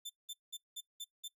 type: tone bursts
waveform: sawtooth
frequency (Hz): 3544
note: A7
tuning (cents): +12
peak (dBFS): -38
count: 6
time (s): 0.05-1.282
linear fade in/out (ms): 10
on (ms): 47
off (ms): 190
effects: noise-tail reverb RT60 0.1 s tail -17 dB re dry